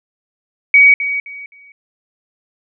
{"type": "tone with echo", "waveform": "sine", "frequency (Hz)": 2259, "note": "C#7", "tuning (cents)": 32, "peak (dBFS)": -4, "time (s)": [0.74, 0.94], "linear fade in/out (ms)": 2, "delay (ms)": 260, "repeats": 3, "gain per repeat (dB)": -12, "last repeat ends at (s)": 1.72, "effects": []}